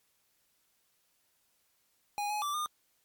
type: tone with pitch steps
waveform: square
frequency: 823 / 841 / 1168 / 1214 Hz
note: G#5 / G#5 / D6 / D#6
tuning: -16 / +22 / -10 / -43 cents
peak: -32 dBFS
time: 2.18-2.66 s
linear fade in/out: 0 ms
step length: 120 ms
effects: white hiss -73 dBFS RMS until 3.04 s + MP3 96 kbps